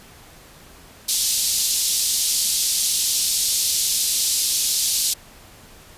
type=band-pass noise; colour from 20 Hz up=pink; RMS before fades=-21 dBFS; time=1.08-5.14 s; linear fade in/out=10 ms; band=4000 to 13000 Hz; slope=24 dB/octave; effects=pink hiss -46 dBFS RMS until 5.97 s + resampled to 32000 Hz